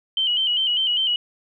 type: tone with vibrato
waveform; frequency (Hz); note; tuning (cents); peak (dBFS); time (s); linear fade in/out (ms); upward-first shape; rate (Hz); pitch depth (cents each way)
sine; 3014; F#7; +31; -18; 0.17-1.16; 2; square; 5; 55
effects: none